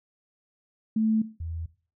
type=tone pair in turn; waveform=sine; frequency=219.5 / 82.41 Hz; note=A3 / E2; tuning=-4 / 0 cents; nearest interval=octave + perfect fourth; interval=1696 cents; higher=first; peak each=-21 / -31 dBFS; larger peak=first; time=0.96-1.22 / 1.4-1.66 s; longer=neither; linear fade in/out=5 ms; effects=noise-tail reverb RT60 0.4 s tail -17 dB re dry